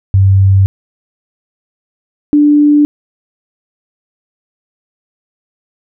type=tone pair in turn; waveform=sine; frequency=96.8 / 294.4 Hz; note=G2 / D4; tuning=-21 / +4 cents; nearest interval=octave + perfect fifth; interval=1925 cents; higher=second; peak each=-4 dBFS; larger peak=neither; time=0.14-0.66 / 2.33-2.85 s; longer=neither; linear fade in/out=0 ms; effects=none